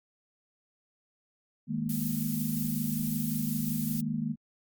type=chord; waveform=sine; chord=D# suspended fourth; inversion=none; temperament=equal; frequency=155.56 / 207.7 / 233.1 Hz; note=D#3 / G#3 / A#3; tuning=0 / 0 / 0 cents; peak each=-34 / -34 / -32 dBFS; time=1.67-4.36 s; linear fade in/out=50 ms
type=noise; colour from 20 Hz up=violet; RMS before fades=-37 dBFS; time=1.89-4.01 s; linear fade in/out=5 ms
effects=Opus 48 kbps